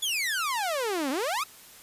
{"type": "exponential two-way sweep", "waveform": "sawtooth", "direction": "down then up", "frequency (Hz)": [3520, 253.6, 1336], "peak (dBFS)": -23, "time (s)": [0.02, 1.44], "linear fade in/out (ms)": 10, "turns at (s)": 1.1, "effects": ["white hiss -50 dBFS RMS until 1.82 s", "resampled to 32000 Hz"]}